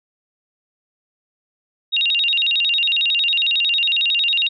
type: tone with vibrato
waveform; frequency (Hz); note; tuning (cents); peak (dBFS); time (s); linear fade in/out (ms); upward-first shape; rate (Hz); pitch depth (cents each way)
sine; 3239; G#7; -44; -15; 1.92-4.49; 20; square; 11; 260
effects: none